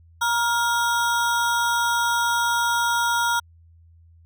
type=ring-modulated tone; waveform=square; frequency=1174.7 Hz; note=D6; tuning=in tune; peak=-17 dBFS; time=0.21-3.4 s; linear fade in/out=10 ms; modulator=230 Hz; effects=added 83 Hz sine -49 dBFS peak until 4.25 s